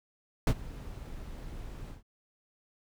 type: noise with ADSR envelope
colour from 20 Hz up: brown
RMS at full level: -19 dBFS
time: 0.47-2.03 s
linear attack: 3 ms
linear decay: 61 ms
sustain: -23 dB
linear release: 140 ms
effects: none